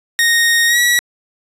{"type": "tone with pitch glide", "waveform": "sawtooth", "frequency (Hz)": [1860, 1931.2], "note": ["A#6", "B6"], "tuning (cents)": [-4, -39], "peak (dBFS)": -7, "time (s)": [0.19, 0.99], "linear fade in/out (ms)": 0, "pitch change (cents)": 65, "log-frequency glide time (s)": [0.67, 0.79], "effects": ["resampled to 32000 Hz"]}